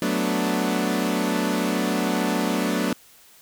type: chord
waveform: sawtooth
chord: B minor seventh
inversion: second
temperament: equal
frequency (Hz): 185 / 220 / 246.9 / 293.7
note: F#3 / A3 / B3 / D4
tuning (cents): 0 / 0 / 0 / 0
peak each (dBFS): -23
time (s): 0.02-2.93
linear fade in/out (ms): 2
effects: white hiss -52 dBFS RMS until 3.41 s